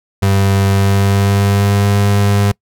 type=tone with pitch glide; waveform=35% pulse; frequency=98 to 101.05 Hz; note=G2 to G#2; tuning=0 to -47 cents; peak=-8 dBFS; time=0.22-2.52 s; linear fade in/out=10 ms; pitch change=+53 cents; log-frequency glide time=0.7-1.95 s; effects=noise-tail reverb RT60 0.1 s tail -25 dB re dry

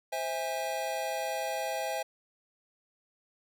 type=chord; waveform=square; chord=C augmented; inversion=none; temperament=just; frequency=523.3 / 654.1 / 817.6 Hz; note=C5 / E5 / G#5; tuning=0 / -14 / -27 cents; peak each=-38 / -36 / -36 dBFS; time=0.12-2.03 s; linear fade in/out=10 ms; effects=none

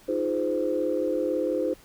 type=chord; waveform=sine; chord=F minor seventh; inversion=third; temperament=equal with one note detuned; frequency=311.1 / 349.2 / 415.3 / 516 Hz; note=Eb4 / F4 / Ab4 / C5; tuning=0 / 0 / 0 / -24 cents; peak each=-29 / -30 / -31 / -26 dBFS; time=0.08-1.74 s; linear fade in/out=10 ms; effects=tanh soft clip ceiling -14 dBFS + pink hiss -54 dBFS RMS until 1.84 s

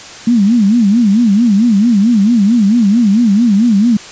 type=tone with vibrato; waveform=sine; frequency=217.9 Hz; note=A3; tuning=17 cents flat; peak=-6 dBFS; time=0.27-3.97 s; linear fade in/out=5 ms; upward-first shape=sine; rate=4.5 Hz; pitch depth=200 cents each way; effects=white hiss -31 dBFS RMS until 4.11 s + resampled to 16000 Hz

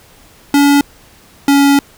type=tone pair in turn; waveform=square; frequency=284.6 / 280.8 Hz; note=C#4 / C#4; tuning=+46 / +22 cents; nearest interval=unison; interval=24 cents; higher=first; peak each=-7 dBFS; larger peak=neither; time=0.54-0.81 / 1.48-1.79 s; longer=second; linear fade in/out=2 ms; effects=pink hiss -44 dBFS RMS until 1.97 s

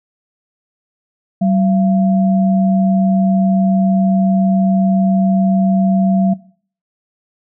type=tone pair together; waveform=sine; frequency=191 / 681.8 Hz; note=G3 / F5; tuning=-45 / -42 cents; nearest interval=octave + minor seventh; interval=2203 cents; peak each=-11 / -21 dBFS; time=1.41-6.34 s; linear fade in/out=10 ms; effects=noise-tail reverb RT60 0.5 s tail -19 dB re dry

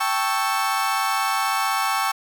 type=chord; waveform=35% pulse; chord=A dominant seventh; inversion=third; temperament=equal; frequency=784 / 880 / 1108.7 / 1318.5 Hz; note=G5 / A5 / C#6 / E6; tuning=0 / 0 / 0 / 0 cents; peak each=-24 / -26 / -23 / -25 dBFS; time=0-2.12 s; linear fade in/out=10 ms; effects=none

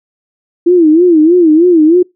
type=tone with vibrato; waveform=sine; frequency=332.3 Hz; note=E4; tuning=14 cents sharp; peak=-3 dBFS; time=0.66-2.03 s; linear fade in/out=10 ms; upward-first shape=sine; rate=3.2 Hz; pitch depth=150 cents each way; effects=noise-tail reverb RT60 0.2 s tail -25 dB re dry

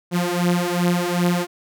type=beating tone pair; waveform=sawtooth; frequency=174.61 / 177.21 Hz; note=F3 / F3; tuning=0 / +26 cents; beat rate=2.6 Hz; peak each=-17 dBFS; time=0.11-1.47 s; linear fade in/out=50 ms; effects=none

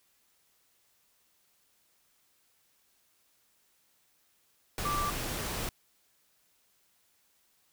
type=tone in noise; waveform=sine; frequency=1171 Hz; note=D6; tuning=5 cents flat; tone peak=-30 dBFS; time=4.85-5.1 s; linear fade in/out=2 ms; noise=pink; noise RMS=-35 dBFS; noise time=4.78-5.69 s; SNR=+2 dB; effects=white hiss -70 dBFS RMS until 7.72 s

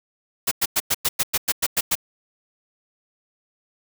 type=noise bursts; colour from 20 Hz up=white; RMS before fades=-20 dBFS; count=11; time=0.47-1.954 s; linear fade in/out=10 ms; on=44 ms; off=100 ms; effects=none

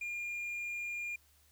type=tone; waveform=triangle; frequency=2411 Hz; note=D7; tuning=45 cents sharp; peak=-35 dBFS; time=0.01-1.16 s; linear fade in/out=5 ms; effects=added 73 Hz sine -68 dBFS peak until 1.51 s + white hiss -68 dBFS RMS until 1.51 s

